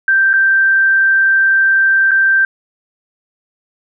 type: tone with dropouts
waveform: sine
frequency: 1568 Hz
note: G6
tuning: in tune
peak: -8 dBFS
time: 0.08-2.45 s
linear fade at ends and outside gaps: 2 ms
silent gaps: 0.332-0.337 / 2.11-2.115 s
effects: none